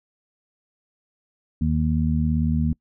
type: harmonic tone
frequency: 77.78 Hz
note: D#2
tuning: in tune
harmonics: 1 / 2 / 3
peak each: -23 / -23 / -23 dBFS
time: 1.61-2.73 s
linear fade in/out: 5 ms
effects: noise-tail reverb RT60 0.1 s tail -25 dB re dry